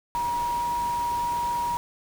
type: tone in noise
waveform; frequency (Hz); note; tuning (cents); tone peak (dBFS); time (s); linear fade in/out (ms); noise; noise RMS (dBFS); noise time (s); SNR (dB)
sine; 954; A#5; +40; -24; 0.15-1.77; 0; pink; -39; 0.15-1.77; +12
effects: none